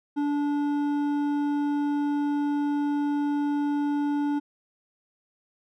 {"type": "tone with hard clipping", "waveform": "sine", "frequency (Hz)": 290, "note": "D4", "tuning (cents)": -22, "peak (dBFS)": -25, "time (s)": [0.16, 4.4], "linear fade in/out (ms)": 20, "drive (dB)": 8, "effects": []}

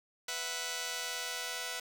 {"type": "chord", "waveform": "5% pulse", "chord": "B suspended fourth", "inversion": "none", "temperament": "just", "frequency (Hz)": [493.9, 658.5, 740.8], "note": ["B4", "E5", "F#5"], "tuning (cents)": [0, -2, 2], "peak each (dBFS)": -30, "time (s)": [0.28, 1.8], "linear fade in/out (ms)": 5, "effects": ["9-bit"]}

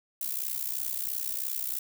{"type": "noise with amplitude modulation", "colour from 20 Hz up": "violet", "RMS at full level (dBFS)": -29, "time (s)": [0.21, 1.79], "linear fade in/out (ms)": 5, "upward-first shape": "sine", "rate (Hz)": 63, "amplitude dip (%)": 85, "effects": []}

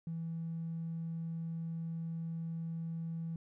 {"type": "tone", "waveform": "triangle", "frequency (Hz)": 164.81, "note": "E3", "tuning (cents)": 0, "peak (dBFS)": -33, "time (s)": [0.07, 3.36], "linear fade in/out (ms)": 2, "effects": ["tanh soft clip ceiling -34 dBFS"]}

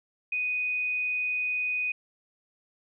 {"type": "tone", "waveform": "sine", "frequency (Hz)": 2489, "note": "D#7", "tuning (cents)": 0, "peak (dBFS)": -26, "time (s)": [0.32, 1.92], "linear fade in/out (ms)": 5, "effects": []}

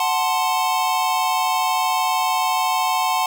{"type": "chord", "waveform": "square", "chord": "F# diminished", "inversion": "none", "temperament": "equal", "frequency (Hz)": [740, 880, 1046.5], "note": ["F#5", "A5", "C6"], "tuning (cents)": [0, 0, 0], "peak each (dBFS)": -23, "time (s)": [0, 3.26], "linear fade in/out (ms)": 2, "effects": []}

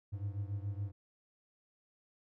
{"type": "beating tone pair", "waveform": "triangle", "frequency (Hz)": [98.5, 105.6], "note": ["G2", "G#2"], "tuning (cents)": [9, 29], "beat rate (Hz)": 7.1, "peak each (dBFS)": [-36, -39], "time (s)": [0.12, 0.92], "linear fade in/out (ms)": 20, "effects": []}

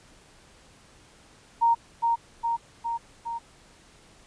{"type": "tone with echo", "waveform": "sine", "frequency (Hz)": 929, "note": "A#5", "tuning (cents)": -6, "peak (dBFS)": -17, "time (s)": [1.61, 1.75], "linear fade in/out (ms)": 20, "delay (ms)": 410, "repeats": 4, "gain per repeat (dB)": -3, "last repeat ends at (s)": 3.39, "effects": ["pink hiss -55 dBFS RMS until 4.26 s", "resampled to 22050 Hz"]}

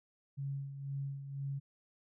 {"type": "tone with tremolo", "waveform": "sine", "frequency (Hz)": 138.59, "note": "C#3", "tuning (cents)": 0, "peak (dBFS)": -35, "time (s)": [0.37, 1.6], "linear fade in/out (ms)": 20, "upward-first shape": "sine", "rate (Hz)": 2, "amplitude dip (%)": 60, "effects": []}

